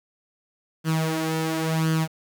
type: tone with flanger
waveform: sawtooth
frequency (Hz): 160.1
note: D#3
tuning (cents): +50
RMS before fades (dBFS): -24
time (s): 0.84-2.08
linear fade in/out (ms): 50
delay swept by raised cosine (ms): 0.64 to 4.04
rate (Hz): 0.94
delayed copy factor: +0.65
effects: 8-bit